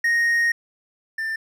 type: tone pair in turn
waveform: triangle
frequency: 1864.7 / 1785.3 Hz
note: A#6 / A6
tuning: 0 / +25 cents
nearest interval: minor second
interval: 75 cents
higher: first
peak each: -15 / -22 dBFS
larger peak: first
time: 0.04-0.52 / 1.18-1.36 s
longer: first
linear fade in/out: 5 ms
effects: none